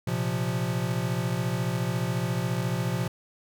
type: chord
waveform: square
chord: Bb suspended second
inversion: none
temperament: equal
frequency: 116.54 / 130.81 / 174.61 Hz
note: Bb2 / C3 / F3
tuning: 0 / 0 / 0 cents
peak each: -31 dBFS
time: 0.07-3.08 s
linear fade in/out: 5 ms
effects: none